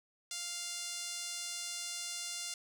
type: tone with band-pass filter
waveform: 5% pulse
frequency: 698.5 Hz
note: F5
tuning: in tune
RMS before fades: -41 dBFS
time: 0.31-2.54 s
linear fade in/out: 2 ms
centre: 7500 Hz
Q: 0.53
effects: none